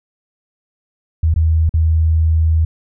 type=tone with dropouts; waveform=sine; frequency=80.2 Hz; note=E2; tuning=47 cents flat; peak=-10 dBFS; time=1.23-2.65 s; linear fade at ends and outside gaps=5 ms; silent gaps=1.341-1.36 / 1.694-1.739 s; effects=none